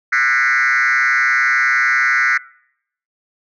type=tone with frequency modulation; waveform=sine; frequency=1738 Hz; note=A6; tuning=22 cents flat; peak=-10 dBFS; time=0.12-2.38 s; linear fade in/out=10 ms; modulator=131 Hz; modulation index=3; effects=noise-tail reverb RT60 0.7 s tail -23 dB re dry + tanh soft clip ceiling -10 dBFS